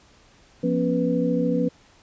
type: tone cluster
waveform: sine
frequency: 174.8 / 240.8 / 274.4 / 493 Hz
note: F3 / B3 / C#4 / B4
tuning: +2 / -44 / -17 / -3 cents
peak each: -25 dBFS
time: 0.63-1.69 s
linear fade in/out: 10 ms
effects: pink hiss -55 dBFS RMS until 2.02 s + resampled to 16000 Hz